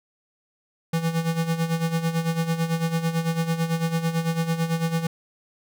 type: tone with tremolo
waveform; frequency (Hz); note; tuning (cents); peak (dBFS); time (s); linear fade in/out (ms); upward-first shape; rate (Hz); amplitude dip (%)
square; 164.81; E3; 0; -20; 0.93-5.07; 5; sine; 9; 70
effects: none